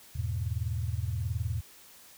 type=chord; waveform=sine; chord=E major; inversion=none; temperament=equal with one note detuned; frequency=82.41 / 103.83 / 122.83 Hz; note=E2 / G#2 / B2; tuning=0 / 0 / -9 cents; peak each=-33 / -33 / -35 dBFS; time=0.15-1.61 s; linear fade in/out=10 ms; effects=white hiss -54 dBFS RMS until 2.17 s